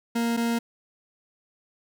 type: tone pair in turn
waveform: 40% pulse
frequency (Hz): 233.1 / 233.1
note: A#3 / A#3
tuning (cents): 0 / 0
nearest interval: unison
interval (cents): 0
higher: neither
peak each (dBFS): -22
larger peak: neither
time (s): 0.15-0.37 / 0.37-0.59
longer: neither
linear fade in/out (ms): 10
effects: none